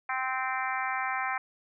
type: harmonic tone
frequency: 260 Hz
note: C4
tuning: 11 cents flat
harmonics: 3 / 4 / 5 / 6 / 7 / 8 / 9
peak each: -34 / -35 / -36 / -37 / -37 / -38 / -39 dBFS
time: 0.09-1.38 s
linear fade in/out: 5 ms
effects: none